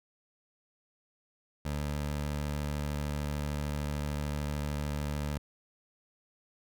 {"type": "tone", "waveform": "20% pulse", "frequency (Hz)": 73.42, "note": "D2", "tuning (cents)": 0, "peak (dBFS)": -27, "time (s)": [1.65, 5.38], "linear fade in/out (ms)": 5, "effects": []}